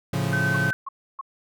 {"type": "chord", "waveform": "40% pulse", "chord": "A augmented", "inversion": "none", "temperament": "equal", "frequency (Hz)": [110, 138.59, 174.61], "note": ["A2", "C#3", "E#3"], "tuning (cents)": [0, 0, 0], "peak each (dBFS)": [-28, -25, -27], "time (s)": [0.13, 0.71], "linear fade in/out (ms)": 5}
{"type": "tone", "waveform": "sine", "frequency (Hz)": 1531, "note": "G6", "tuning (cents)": -41, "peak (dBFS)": -23, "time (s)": [0.33, 0.73], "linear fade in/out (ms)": 0}
{"type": "tone bursts", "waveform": "sine", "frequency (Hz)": 1090, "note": "C#6", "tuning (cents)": -29, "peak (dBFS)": -29, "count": 3, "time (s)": [0.54, 1.212], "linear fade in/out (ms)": 5, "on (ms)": 24, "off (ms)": 300}
{"effects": []}